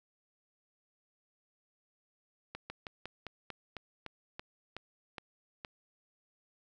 slowing click train, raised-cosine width 0.3 ms, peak -25 dBFS, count 12, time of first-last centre 2.55-5.648 s, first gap 150 ms, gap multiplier 1.12, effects none

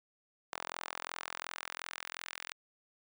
sawtooth tone with high-pass filter sweep, 42.78 Hz, F1, 35 cents flat, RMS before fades -44 dBFS, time 0.52-2.53 s, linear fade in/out 10 ms, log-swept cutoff 890 to 1900 Hz, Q 1.2, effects none

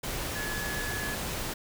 sine tone in noise, 1700 Hz, G#6, 40 cents sharp, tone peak -35 dBFS, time 0.35-1.15 s, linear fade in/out 10 ms, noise pink, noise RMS -34 dBFS, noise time 0.03-1.54 s, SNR -4 dB, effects none

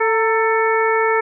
harmonic tone with a mistuned harmonic, 443.2 Hz, A4, 13 cents sharp, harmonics 1 / 2 / 3 / 4 / 5, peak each -17 / -20 / -22 / -23 / -24 dBFS, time 0-1.21 s, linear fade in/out 10 ms, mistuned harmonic 2, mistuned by +50 cents, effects none

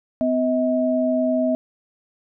sine tone pair together, 253.2 / 638 Hz, B3 / D#5, +43 / +43 cents, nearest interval octave + major third, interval 1600 cents, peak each -20 dBFS, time 0.21-1.55 s, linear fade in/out 0 ms, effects none

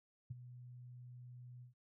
sine tone with ADSR envelope, 123.47 Hz, B2, in tune, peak -39 dBFS, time 0.3-1.74 s, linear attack 10 ms, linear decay 22 ms, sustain -12 dB, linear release 120 ms, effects none

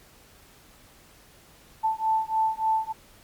sine beating tone pair, 880 / 883.4 Hz, A5 / A5, 0 / +7 cents, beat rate 3.4 Hz, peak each -25 dBFS, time 1.83-2.93 s, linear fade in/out 20 ms, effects pink hiss -54 dBFS RMS until 3.23 s + MP3 96 kbps

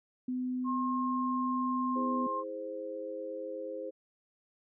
sine tone, 252.7 Hz, B3, 40 cents sharp, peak -31 dBFS, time 0.28-2.27 s, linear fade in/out 5 ms
sine tone with pitch glide, 1069 to 1060.4 Hz, C6 to C6, +37 to +23 cents, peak -32 dBFS, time 0.64-2.44 s, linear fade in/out 50 ms, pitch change -14 cents, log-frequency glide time 0.94-2.03 s
sine chord, E augmented, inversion none, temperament equal with one note detuned, 324.5 / 415.3 / 523.3 Hz, E4 / G#4 / B#4, -27 / 0 / 0 cents, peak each -44 / -43 / -38 dBFS, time 1.95-3.91 s, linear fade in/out 20 ms
effects none

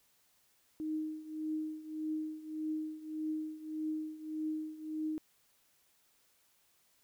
sine tone with tremolo, 311.1 Hz, D#4, in tune, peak -32 dBFS, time 0.8-5.18 s, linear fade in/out 0 ms, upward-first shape triangle, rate 1.7 Hz, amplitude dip 85%, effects white hiss -71 dBFS RMS until 7.03 s

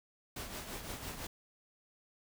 pink noise with tremolo, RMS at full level -41 dBFS, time 0.36-1.27 s, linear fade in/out 5 ms, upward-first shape triangle, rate 5.9 Hz, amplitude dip 60%, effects none

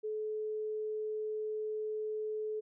sine tone, 430 Hz, A4, 40 cents flat, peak -34 dBFS, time 0.03-2.61 s, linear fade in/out 20 ms, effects none

